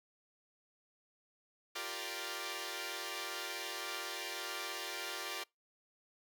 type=chord; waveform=5% pulse; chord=G minor seventh; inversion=third; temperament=equal; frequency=349.2 / 392 / 466.2 / 587.3 Hz; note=F4 / G4 / Bb4 / D5; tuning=0 / 0 / 0 / 0 cents; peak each=-34 dBFS; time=1.75-5.44 s; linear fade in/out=10 ms; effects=noise-tail reverb RT60 0.2 s tail -25 dB re dry